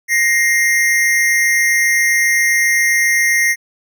square tone pair together, 1872.5 / 2100 Hz, A#6 / C7, +7 / +6 cents, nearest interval major second, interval 199 cents, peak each -15 dBFS, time 0.08-3.56 s, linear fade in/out 50 ms, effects none

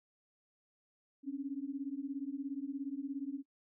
sine beating tone pair, 268.2 / 285.2 Hz, C4 / C#4, +43 / +49 cents, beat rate 17 Hz, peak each -40 / -39 dBFS, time 1.23-3.43 s, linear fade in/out 50 ms, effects noise-tail reverb RT60 0.1 s tail -17 dB re dry

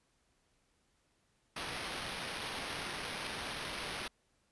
white noise with sample-and-hold, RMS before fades -41 dBFS, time 1.56-4.08 s, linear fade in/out 5 ms, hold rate 7350 Hz, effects pink hiss -75 dBFS RMS until 4.51 s + resampled to 24000 Hz

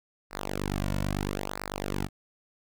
sawtooth tone with flanger, 49 Hz, G1, in tune, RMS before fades -32 dBFS, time 0.3-2.09 s, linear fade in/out 50 ms, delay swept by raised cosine 0.3 to 2.5 ms, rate 0.76 Hz, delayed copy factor -0.95, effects none

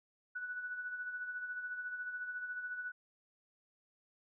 sine tone with tremolo, 1480 Hz, F#6, in tune, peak -37 dBFS, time 0.35-2.92 s, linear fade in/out 10 ms, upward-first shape sine, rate 14 Hz, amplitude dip 50%, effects none

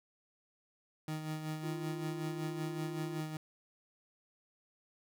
30% pulse tone with tremolo, 155.56 Hz, D#3, in tune, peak -33 dBFS, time 1.08-3.37 s, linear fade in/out 2 ms, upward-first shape sine, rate 5.3 Hz, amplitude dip 50%
triangle tone with vibrato, 343.7 Hz, F4, 28 cents flat, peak -39 dBFS, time 1.63-3.21 s, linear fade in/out 10 ms, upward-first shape sine, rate 15 Hz, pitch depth 10 cents each way
effects none

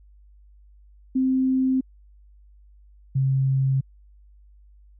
sine tone pair in turn, 261.1 / 133.99 Hz, C4 / C3, -3 / +42 cents, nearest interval octave, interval 1155 cents, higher first, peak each -18 dBFS, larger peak neither, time 1.15-1.81 / 3.15-3.81 s, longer neither, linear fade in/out 10 ms, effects added 50 Hz sine -49 dBFS peak until 4.99 s

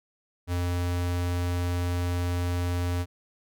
square tone, 88.2 Hz, F2, 18 cents sharp, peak -26 dBFS, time 0.47-3.06 s, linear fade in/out 50 ms, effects none

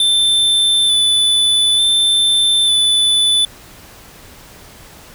square tone with vibrato, 3520 Hz, A7, in tune, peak -11 dBFS, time 0-3.45 s, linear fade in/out 2 ms, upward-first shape square, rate 0.56 Hz, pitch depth 15 cents each way, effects pink hiss -40 dBFS RMS until 5.14 s

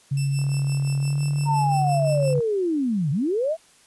sine tone with pitch glide, 138.59 to 143.48 Hz, C#3 to D3, 0 to -40 cents, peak -20 dBFS, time 0.11-2.4 s, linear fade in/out 10 ms, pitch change +60 cents, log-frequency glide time 0.99-1.22 s
10% pulse tone with tremolo, 2657 Hz, E7, 13 cents sharp, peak -24 dBFS, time 0.17-2.34 s, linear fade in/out 2 ms, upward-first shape sine, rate 5.8 Hz, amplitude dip 75%
click train, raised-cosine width 1 ms, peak -30 dBFS, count 80, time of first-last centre 0.39-2.405 s, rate 39.2 Hz
sine linear two-way sweep, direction down then up, 932.3 to 130.81 to 677 Hz, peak -20 dBFS, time 1.45-3.57 s, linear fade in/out 50 ms, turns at 3.11 s
effects white hiss -55 dBFS RMS until 3.86 s + resampled to 24000 Hz

